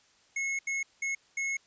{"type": "tone bursts at uneven times", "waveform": "square", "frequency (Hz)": 2178, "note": "C#7", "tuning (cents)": -31, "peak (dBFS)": -30, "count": 4, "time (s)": [[0.36, 0.59], [0.67, 0.83], [1.02, 1.15], [1.37, 1.57]], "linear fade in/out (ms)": 5, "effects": ["white hiss -64 dBFS RMS until 1.66 s", "resampled to 16000 Hz"]}